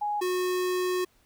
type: tone pair in turn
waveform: sine / square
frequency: 830.6 / 364.3 Hz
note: G#5 / F#4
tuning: 0 / -27 cents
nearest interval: octave + major second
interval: 1427 cents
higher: first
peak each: -26 dBFS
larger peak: neither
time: 0.01-0.21 / 0.21-1.05 s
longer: second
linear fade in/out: 10 ms
effects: pink hiss -65 dBFS RMS until 1.25 s